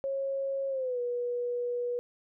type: tone with pitch glide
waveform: sine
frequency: 545 to 485.5 Hz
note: C#5 to B4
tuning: -29 to -30 cents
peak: -29 dBFS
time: 0.04-1.99 s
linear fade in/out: 0 ms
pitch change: -201 cents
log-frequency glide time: 0.69-1 s
effects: none